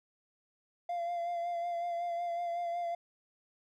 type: tone with vibrato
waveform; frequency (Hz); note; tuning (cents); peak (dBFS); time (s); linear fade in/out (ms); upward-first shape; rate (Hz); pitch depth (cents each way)
triangle; 691; F5; -19; -30; 0.89-2.95; 5; sine; 5.4; 26
effects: tanh soft clip ceiling -26 dBFS